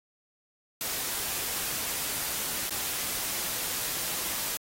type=noise with dropouts; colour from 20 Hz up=white; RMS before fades=-32 dBFS; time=0.81-4.57 s; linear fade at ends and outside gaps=0 ms; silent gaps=2.695-2.708 s; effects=AAC 48 kbps